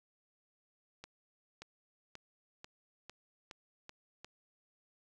accelerating click train, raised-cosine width 0.2 ms, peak -30 dBFS, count 8, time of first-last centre 1.04-4.246 s, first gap 580 ms, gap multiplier 0.92, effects none

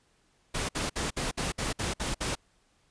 pink noise bursts, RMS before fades -31 dBFS, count 9, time 0.54-2.354 s, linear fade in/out 10 ms, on 150 ms, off 58 ms, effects pink hiss -68 dBFS RMS until 2.9 s + resampled to 22050 Hz

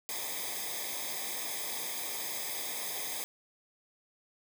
white noise with comb filter, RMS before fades -37 dBFS, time 0.09-3.24 s, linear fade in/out 0 ms, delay 0.7 ms, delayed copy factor -0.9, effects none

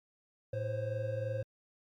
triangle tone cluster, 110.9 / 516 / 539 Hz, A2 / C5 / C#5, +14 / -24 / -49 cents, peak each -34 / -37 / -36 dBFS, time 0.53-1.43 s, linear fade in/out 5 ms, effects MP3 96 kbps

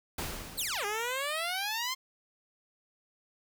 pink noise with exponential decay, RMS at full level -34 dBFS, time 0.18-1.33 s, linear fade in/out 5 ms, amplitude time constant 250 ms
10% pulse exponential two-way sweep, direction down then up, 4699 to 400.3 to 1067 Hz, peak -23 dBFS, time 0.57-1.95 s, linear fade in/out 20 ms, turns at 0.85 s
effects none

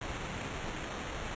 pink noise with sample-and-hold, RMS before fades -39 dBFS, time 0.01-1.35 s, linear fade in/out 5 ms, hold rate 4900 Hz, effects resampled to 16000 Hz

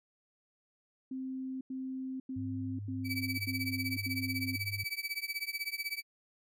sine tone bursts, 261.6 Hz, C4, in tune, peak -36 dBFS, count 6, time 1.11-4.56 s, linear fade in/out 5 ms, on 500 ms, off 90 ms
sine tone with pitch glide, 102.1 to 101.28 Hz, G#2 to G#2, -29 to -43 cents, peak -38 dBFS, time 2.36-4.84 s, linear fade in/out 5 ms, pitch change -14 cents, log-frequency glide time 2.62-4.2 s
30% pulse tone with tremolo, 2300 Hz, D7, 37 cents flat, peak -29 dBFS, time 3.04-6.03 s, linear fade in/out 50 ms, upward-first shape triangle, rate 16 Hz, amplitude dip 100%
effects none

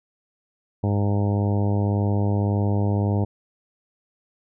harmonic tone, 101.8 Hz, G#2, 34 cents flat, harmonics 1 / 2 / 3 / 4 / 5 / 6 / 7 / 8 / 9, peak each -20 / -26 / -30 / -32 / -34 / -36 / -37 / -38 / -39 dBFS, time 0.83-3.25 s, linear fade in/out 10 ms, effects none

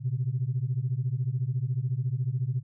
sine beating tone pair, 120.1 / 134.1 Hz, B2 / C3, -48 / +43 cents, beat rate 14 Hz, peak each -28 dBFS, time 0-2.63 s, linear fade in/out 50 ms, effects tanh soft clip ceiling -19 dBFS

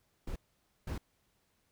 brown noise bursts at uneven times, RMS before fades -38 dBFS, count 2, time 0.27-0.36 / 0.87-0.98 s, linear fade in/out 5 ms, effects pink hiss -75 dBFS RMS until 1.71 s

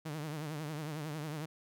sawtooth tone with vibrato, 152.5 Hz, D#3, 34 cents flat, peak -34 dBFS, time 0.05-1.46 s, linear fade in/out 10 ms, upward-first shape triangle, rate 11 Hz, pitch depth 120 cents each way, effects none

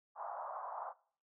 pink band-pass noise, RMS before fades -44 dBFS, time 0.15-0.94 s, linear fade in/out 50 ms, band 650 to 1200 Hz, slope 48 dB/octave, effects noise-tail reverb RT60 0.5 s tail -21 dB re dry

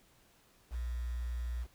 sine tone with quantisation, 60 Hz, B1, 49 cents flat, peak -34 dBFS, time 0.7-1.67 s, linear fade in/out 50 ms, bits 9, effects pink hiss -66 dBFS RMS until 1.74 s

